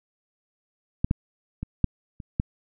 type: clicks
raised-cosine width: 5 ms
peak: -9 / -9 / -18 / -6 / -25 / -10 dBFS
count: 6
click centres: 1.045 / 1.111 / 1.63 / 1.843 / 2.202 / 2.399 s
effects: none